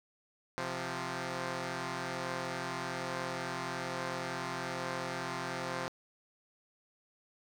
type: tone pair together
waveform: 5% pulse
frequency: 130.79 / 174 Hz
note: C3 / F3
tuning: 0 / -6 cents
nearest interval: perfect fourth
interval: 494 cents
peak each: -27 dBFS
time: 0.58-5.88 s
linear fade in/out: 0 ms
effects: low-pass 7000 Hz 12 dB/octave + 9-bit

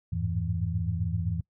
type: tone cluster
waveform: sine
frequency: 85.1 / 100.7 / 108.4 / 164.9 Hz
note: F2 / G2 / A2 / E3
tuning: -44 / +47 / -25 / +1 cents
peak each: -31 / -32 / -34 / -32 dBFS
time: 0.12-1.41 s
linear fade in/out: 10 ms
effects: noise-tail reverb RT60 0.1 s tail -24 dB re dry

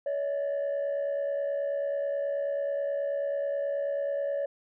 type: tone pair together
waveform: sine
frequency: 565.7 / 635 Hz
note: C#5 / D#5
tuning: +35 / +35 cents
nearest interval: major second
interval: 200 cents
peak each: -26 / -33 dBFS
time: 0.06-4.46 s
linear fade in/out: 5 ms
effects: tanh soft clip ceiling -25 dBFS

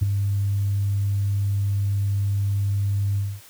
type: tone with ADSR envelope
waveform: sine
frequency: 100 Hz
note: G2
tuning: 35 cents sharp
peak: -11 dBFS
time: 0.01-3.41 s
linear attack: 18 ms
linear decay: 8 ms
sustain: -8 dB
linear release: 240 ms
effects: tanh soft clip ceiling -13 dBFS + white hiss -48 dBFS RMS until 3.49 s

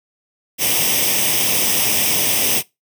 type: noise with comb filter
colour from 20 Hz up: white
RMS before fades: -17 dBFS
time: 0.58-2.63 s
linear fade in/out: 50 ms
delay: 0.35 ms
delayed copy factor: +0.7
effects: noise-tail reverb RT60 0.2 s tail -21 dB re dry + high-pass 100 Hz 12 dB/octave

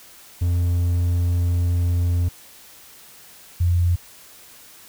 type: tone pair in turn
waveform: triangle / sine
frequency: 87.31 / 87.31 Hz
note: F2 / F2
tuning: 0 / 0 cents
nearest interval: unison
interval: 0 cents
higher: neither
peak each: -15 dBFS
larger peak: neither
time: 0.41-2.29 / 3.6-3.96 s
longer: first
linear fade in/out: 10 ms
effects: white hiss -46 dBFS RMS until 4.88 s

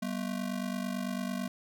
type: ring-modulated tone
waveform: square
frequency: 217.6 Hz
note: A3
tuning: 19 cents flat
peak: -30 dBFS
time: 0.02-1.48 s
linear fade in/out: 5 ms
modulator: 24.5 Hz
effects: none

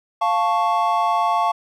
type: chord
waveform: triangle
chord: F augmented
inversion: none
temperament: equal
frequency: 698.5 / 880 / 1108.7 Hz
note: F5 / A5 / C#6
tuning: 0 / 0 / 0 cents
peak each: -19 dBFS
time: 0.21-1.52 s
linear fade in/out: 10 ms
effects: none

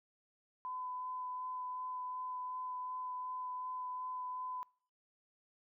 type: tone with vibrato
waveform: sine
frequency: 1008 Hz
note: B5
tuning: 35 cents sharp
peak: -39 dBFS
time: 0.65-4.63 s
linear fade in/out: 0 ms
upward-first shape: sine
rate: 2.7 Hz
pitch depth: 9 cents each way
effects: noise-tail reverb RT60 0.5 s tail -25 dB re dry

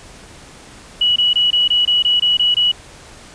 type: tone bursts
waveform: sine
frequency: 2932 Hz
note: F#7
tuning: 16 cents flat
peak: -11 dBFS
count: 10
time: 1.01-2.717 s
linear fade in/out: 5 ms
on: 150 ms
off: 23 ms
effects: pink hiss -40 dBFS RMS until 3.34 s + resampled to 22050 Hz

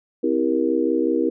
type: chord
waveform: sine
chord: C dominant seventh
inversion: none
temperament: just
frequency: 261.6 / 327 / 392.4 / 470.9 Hz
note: C4 / E4 / G4 / Bb4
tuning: 0 / -14 / +2 / +18 cents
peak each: -24 / -21 / -25 / -23 dBFS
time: 0.23-1.3 s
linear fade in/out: 10 ms
effects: none

